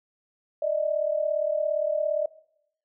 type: tone pair together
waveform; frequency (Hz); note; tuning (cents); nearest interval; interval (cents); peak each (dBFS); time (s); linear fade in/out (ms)
sine; 594.6 / 632; D5 / D#5; +21 / +27; minor second; 106; -25 / -27; 0.62-2.26; 5
effects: noise-tail reverb RT60 0.7 s tail -19 dB re dry